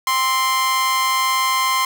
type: tone with amplitude modulation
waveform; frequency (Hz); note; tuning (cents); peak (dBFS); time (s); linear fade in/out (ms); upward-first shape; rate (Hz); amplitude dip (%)
sawtooth; 1046.5; C6; 0; -10; 0.07-1.85; 2; sine; 258; 50
effects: none